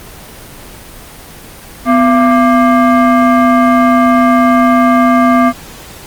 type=tone with frequency modulation; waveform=sine; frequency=250.8 Hz; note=B3; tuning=27 cents sharp; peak=-5 dBFS; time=1.85-5.53 s; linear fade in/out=50 ms; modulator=930 Hz; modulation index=1.1; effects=pink hiss -32 dBFS RMS until 6.06 s + Opus 24 kbps